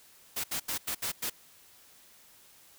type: noise bursts at uneven times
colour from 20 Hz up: white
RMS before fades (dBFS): -33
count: 6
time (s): 0.36-0.44 / 0.51-0.6 / 0.68-0.78 / 0.87-0.95 / 1.02-1.12 / 1.22-1.3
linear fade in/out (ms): 10
effects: white hiss -58 dBFS RMS until 2.78 s